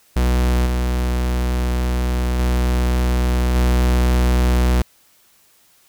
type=tone with level steps; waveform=45% pulse; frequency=61.74 Hz; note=B1; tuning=in tune; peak=-14 / -17 / -15 / -13 dBFS; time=0.16-4.82 s; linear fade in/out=5 ms; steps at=0.66 / 2.39 / 3.55 s; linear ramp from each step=5 ms; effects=white hiss -55 dBFS RMS until 5.88 s